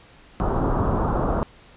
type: low-pass noise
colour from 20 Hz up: pink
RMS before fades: -22 dBFS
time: 0.4-1.43 s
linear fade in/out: 0 ms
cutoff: 1300 Hz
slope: 48 dB/octave
effects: pink hiss -50 dBFS RMS until 1.76 s + resampled to 8000 Hz